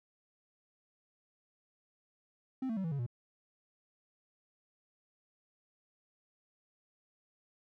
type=tone with pitch steps; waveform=triangle; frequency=261.6 / 223.8 / 191.5 / 163.85 / 140.19 / 119.94 Hz; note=C4 / A3 / G3 / E3 / C#3 / A#2; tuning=0 / +30 / -40 / -10 / +20 / +50 cents; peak=-31 dBFS; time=2.62-3.064 s; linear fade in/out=5 ms; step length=74 ms; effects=none